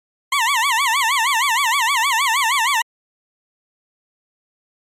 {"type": "tone with vibrato", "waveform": "20% pulse", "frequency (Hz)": 1008, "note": "B5", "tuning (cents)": 35, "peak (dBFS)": -10, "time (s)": [0.32, 2.82], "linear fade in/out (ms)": 5, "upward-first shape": "sine", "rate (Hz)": 6.4, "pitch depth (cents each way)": 230, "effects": ["low-pass 12000 Hz 12 dB/octave", "MP3 64 kbps"]}